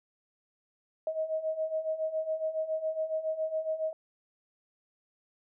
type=beating tone pair; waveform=sine; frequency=628 / 635.2 Hz; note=D#5 / D#5; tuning=+16 / +36 cents; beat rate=7.2 Hz; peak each=-35 / -31 dBFS; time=1.07-3.93 s; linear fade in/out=2 ms; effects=none